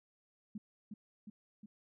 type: tone with echo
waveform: sine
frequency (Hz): 210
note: G#3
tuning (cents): +19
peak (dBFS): -40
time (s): 0.55-0.58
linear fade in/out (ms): 5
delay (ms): 360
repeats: 3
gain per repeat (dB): -3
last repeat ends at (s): 1.66
effects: none